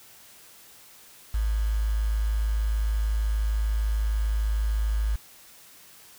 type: tone with quantisation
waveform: sine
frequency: 53.3 Hz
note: G#1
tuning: 46 cents sharp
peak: -22 dBFS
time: 1.34-5.16 s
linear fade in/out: 5 ms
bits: 7
effects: white hiss -51 dBFS RMS until 6.18 s